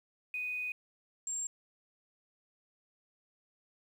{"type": "tone pair in turn", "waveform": "sine", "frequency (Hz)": [2489, 7433], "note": ["D#7", "A#8"], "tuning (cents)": [0, -6], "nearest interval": "octave + perfect fifth", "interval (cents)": 1894, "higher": "second", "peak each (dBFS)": [-34, -34], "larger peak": "neither", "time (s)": [[0.34, 0.72], [1.27, 1.47]], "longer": "first", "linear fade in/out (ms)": 2, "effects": ["10-bit"]}